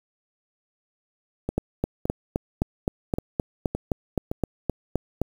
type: two click trains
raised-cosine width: 2 ms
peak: -9 / -13 dBFS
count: 15 / 6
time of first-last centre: 1.58-5.216 / 1.49-4.315 s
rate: 3.85 / 1.77 Hz
effects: 7-bit